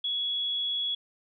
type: tone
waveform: sine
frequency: 3363 Hz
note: G#7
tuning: 21 cents sharp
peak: -27 dBFS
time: 0.04-0.95 s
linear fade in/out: 5 ms
effects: none